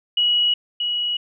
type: tone with echo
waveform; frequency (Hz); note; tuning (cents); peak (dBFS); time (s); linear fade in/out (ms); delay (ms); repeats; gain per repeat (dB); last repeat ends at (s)
sine; 2916; F#7; -26; -15; 0.17-0.54; 5; 630; 1; -5; 1.17
effects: none